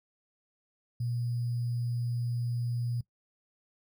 sine tone with sample-and-hold, 120 Hz, B2, 49 cents flat, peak -29 dBFS, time 1-3.01 s, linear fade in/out 5 ms, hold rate 4900 Hz, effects noise-tail reverb RT60 0.1 s tail -20 dB re dry

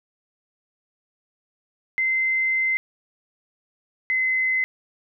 sine tone pair in turn, 2070 / 2047 Hz, C7 / C7, -19 / -38 cents, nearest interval unison, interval 19 cents, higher first, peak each -19 dBFS, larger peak neither, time 1.98-2.77 / 4.1-4.64 s, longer first, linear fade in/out 0 ms, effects none

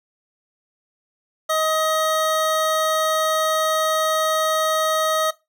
square tone pair together, 630 / 1260 Hz, D#5 / D#6, +21 / +21 cents, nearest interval octave, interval 1200 cents, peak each -22 dBFS, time 1.49-5.31 s, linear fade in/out 10 ms, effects noise-tail reverb RT60 0.2 s tail -17 dB re dry

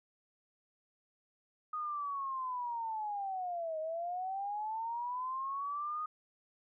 sine linear two-way sweep, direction down then up, 1244.5 to 622.3 to 1244.5 Hz, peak -35 dBFS, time 1.73-6.06 s, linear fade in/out 5 ms, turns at 3.79 s, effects none

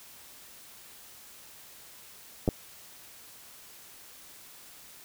clicks, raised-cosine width 2 ms, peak -12 dBFS, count 2, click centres 2.478 / 2.488 s, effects white hiss -51 dBFS RMS until 5.04 s

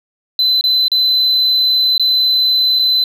sine tone with dropouts, 4034 Hz, B7, 36 cents sharp, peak -8 dBFS, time 0.39-3.04 s, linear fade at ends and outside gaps 2 ms, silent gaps 0.611-0.639 / 0.882-0.917 / 1.98-1.996 / 2.79-2.794 s, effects tanh soft clip ceiling -8 dBFS

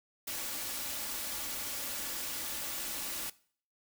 white noise with comb filter, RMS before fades -38 dBFS, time 0.27-3.3 s, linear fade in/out 5 ms, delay 3.5 ms, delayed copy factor +0.5, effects noise-tail reverb RT60 0.5 s tail -20 dB re dry

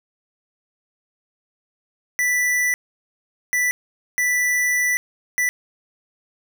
square tone bursts at uneven times, 1975.5 Hz, B6, in tune, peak -18 dBFS, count 4, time 2.19-2.74 / 3.53-3.71 / 4.18-4.97 / 5.38-5.49 s, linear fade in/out 0 ms, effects none

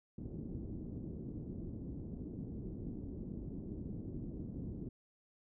white low-pass noise, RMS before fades -44 dBFS, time 0.18-4.89 s, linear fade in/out 5 ms, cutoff 300 Hz, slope 24 dB/octave, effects none

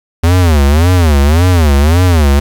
square tone with vibrato, 79.8 Hz, D#2, 44 cents sharp, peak -6 dBFS, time 0.23-2.4 s, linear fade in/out 10 ms, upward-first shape sine, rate 1.8 Hz, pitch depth 240 cents each way, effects 7-bit

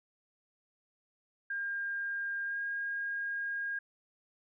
sine tone with pitch glide, 1607 to 1624.7 Hz, G6 to G#6, +43 to -38 cents, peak -33 dBFS, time 1.5-3.79 s, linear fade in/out 5 ms, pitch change +19 cents, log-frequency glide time 2.45-2.58 s, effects none

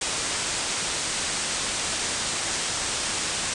white low-pass noise, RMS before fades -28 dBFS, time 0.01-3.54 s, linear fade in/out 5 ms, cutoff 9200 Hz, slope 96 dB/octave, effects none

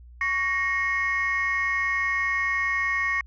sine tone cluster, 1116 / 1865 / 2172 Hz, C#6 / A#6 / C#7, +11 / 0 / -36 cents, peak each -29 / -24 / -26 dBFS, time 0.21-3.21 s, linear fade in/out 2 ms, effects tanh soft clip ceiling -16 dBFS + added 60 Hz sine -44 dBFS peak until 3.26 s

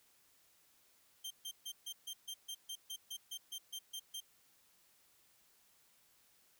sawtooth tone bursts, 3155 Hz, G7, 10 cents sharp, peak -39 dBFS, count 15, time 1.24-4.205 s, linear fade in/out 10 ms, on 67 ms, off 140 ms, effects white hiss -70 dBFS RMS until 6.59 s

